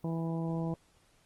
harmonic tone, 164.6 Hz, E3, 2 cents flat, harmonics 1 / 2 / 3 / 4 / 5 / 6, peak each -32 / -38 / -42 / -44 / -46 / -48 dBFS, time 0.04-0.74 s, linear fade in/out 2 ms, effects pink hiss -67 dBFS RMS until 1.25 s + Opus 24 kbps

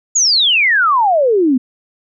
sine exponential sweep, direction down, 7000 to 242.3 Hz, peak -9 dBFS, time 0.15-1.58 s, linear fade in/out 10 ms, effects none

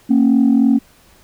sine tone pair together, 229.3 / 272.7 Hz, A#3 / C#4, -28 / -28 cents, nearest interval minor third, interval 300 cents, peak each -11 dBFS, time 0.09-0.79 s, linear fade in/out 20 ms, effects tanh soft clip ceiling -5 dBFS + pink hiss -50 dBFS RMS until 1.23 s

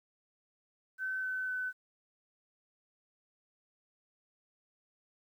sine tone with pitch steps, 1528 / 1518.3 / 1508.7 Hz, G6 / F#6 / F#6, -45 / +44 / +33 cents, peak -33 dBFS, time 0.98-1.73 s, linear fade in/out 50 ms, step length 250 ms, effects 11-bit

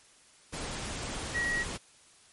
sine tone in noise, 1908 Hz, A#6, 40 cents sharp, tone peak -28 dBFS, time 1.34-1.64 s, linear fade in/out 20 ms, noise pink, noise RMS -37 dBFS, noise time 0.52-1.78 s, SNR +6 dB, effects white hiss -59 dBFS RMS until 2.32 s + MP3 48 kbps

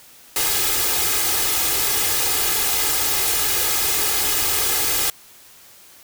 white noise with comb filter, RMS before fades -20 dBFS, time 0.36-5.1 s, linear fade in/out 2 ms, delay 2.4 ms, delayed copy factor +0.75, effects white hiss -47 dBFS RMS until 6.03 s

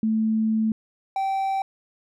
sine / triangle tone pair in turn, 220 / 775.9 Hz, A3 / G5, 0 / -18 cents, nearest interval octave + minor seventh, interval 2182 cents, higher second, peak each -19 / -20 dBFS, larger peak first, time 0.03-0.72 / 1.16-1.62 s, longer first, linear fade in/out 2 ms, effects none

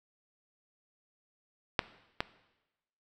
clicks, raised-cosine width 0.3 ms, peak -8 / -13 dBFS, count 2, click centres 1.792 / 2.205 s, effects noise-tail reverb RT60 1.0 s tail -17 dB re dry

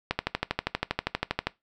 click train, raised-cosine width 0.3 ms, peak -9 dBFS, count 18, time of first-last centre 0.11-1.47 s, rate 12.5 Hz, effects noise-tail reverb RT60 0.2 s tail -20 dB re dry

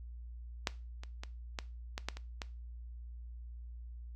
clicks, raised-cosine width 0.2 ms, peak -13 / -29 / -25 / -19 / -20 / -17 / -28 / -21 dBFS, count 8, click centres 0.672 / 1.035 / 1.235 / 1.588 / 1.979 / 2.086 / 2.17 / 2.418 s, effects noise-tail reverb RT60 0.3 s tail -18 dB re dry + added 59 Hz sine -44 dBFS peak until 4.15 s

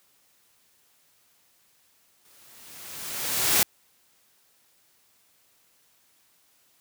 white noise with exponential growth, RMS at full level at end -19 dBFS, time 2.25-3.63 s, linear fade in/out 2 ms, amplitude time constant 300 ms, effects white hiss -64 dBFS RMS until 6.8 s + high-pass 60 Hz 12 dB/octave

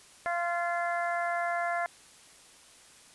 harmonic tone with a mistuned harmonic, 345.1 Hz, F4, 21 cents flat, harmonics 2 / 3 / 4 / 5 / 6, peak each -30 / -38 / -36 / -36 / -40 dBFS, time 0.26-1.86 s, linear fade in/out 0 ms, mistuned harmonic 3, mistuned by +17 cents, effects white hiss -55 dBFS RMS until 3.14 s + resampled to 24000 Hz

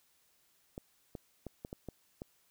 clicks, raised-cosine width 2 ms, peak -28 dBFS, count 7, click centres 0.779 / 1.152 / 1.467 / 1.649 / 1.729 / 1.887 / 2.219 s, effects white hiss -71 dBFS RMS until 2.5 s

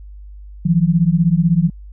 sine beating tone pair, 161.2 / 177.2 Hz, E3 / F3, -38 / +25 cents, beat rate 16 Hz, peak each -14 dBFS, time 0.65-1.7 s, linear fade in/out 10 ms, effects added 50 Hz sine -33 dBFS peak until 1.92 s

